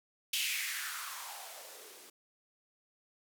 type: noise with band-pass filter sweep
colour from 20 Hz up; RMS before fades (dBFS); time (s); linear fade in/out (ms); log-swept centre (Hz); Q
violet; -40; 0.33-2.1; 5; 3000 to 310; 4
effects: none